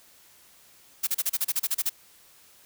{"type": "noise bursts", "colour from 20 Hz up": "blue", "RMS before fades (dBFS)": -25, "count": 12, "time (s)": [1.03, 1.897], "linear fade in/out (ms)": 10, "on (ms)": 42, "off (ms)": 33, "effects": ["white hiss -56 dBFS RMS until 2.65 s"]}